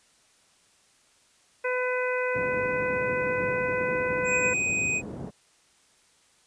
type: harmonic tone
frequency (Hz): 502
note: B4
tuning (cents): +28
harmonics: 1 / 2 / 3 / 4 / 5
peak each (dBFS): -27 / -34 / -32 / -34 / -35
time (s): 1.64-4.54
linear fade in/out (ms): 10
type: band-pass noise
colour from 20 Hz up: pink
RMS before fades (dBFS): -37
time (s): 2.34-5.31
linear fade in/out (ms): 20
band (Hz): 120 to 450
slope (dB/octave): 12
type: tone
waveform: square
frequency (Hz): 2501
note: D#7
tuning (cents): +8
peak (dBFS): -25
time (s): 4.24-5.02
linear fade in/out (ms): 50
effects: white hiss -62 dBFS RMS until 6.46 s + resampled to 22050 Hz